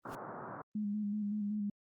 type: noise with exponential growth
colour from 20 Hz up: pink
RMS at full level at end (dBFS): -48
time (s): 0.02-0.15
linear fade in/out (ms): 2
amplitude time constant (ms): 27
type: band-pass noise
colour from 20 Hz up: white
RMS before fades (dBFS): -45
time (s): 0.05-0.62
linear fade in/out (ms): 5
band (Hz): 110 to 1400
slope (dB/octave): 48
type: tone with vibrato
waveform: sine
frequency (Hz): 207.7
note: G#3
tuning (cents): 0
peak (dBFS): -33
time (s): 0.75-1.7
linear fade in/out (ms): 5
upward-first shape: square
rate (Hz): 5.3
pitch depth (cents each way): 31
effects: Opus 48 kbps